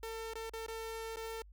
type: tone with dropouts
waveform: sawtooth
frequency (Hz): 449.6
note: A4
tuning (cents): +37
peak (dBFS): -36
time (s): 0.03-1.42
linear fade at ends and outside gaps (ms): 2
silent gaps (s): 0.336-0.354 / 0.496-0.535 / 0.664-0.682 / 1.16-1.169
effects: added 50 Hz sine -53 dBFS peak until 1.52 s + MP3 96 kbps